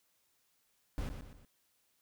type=noise with echo; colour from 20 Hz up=brown; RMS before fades=-37 dBFS; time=0.98-1.09 s; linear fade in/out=0 ms; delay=120 ms; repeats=3; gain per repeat=-7 dB; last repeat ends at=1.45 s; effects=white hiss -75 dBFS RMS until 2.01 s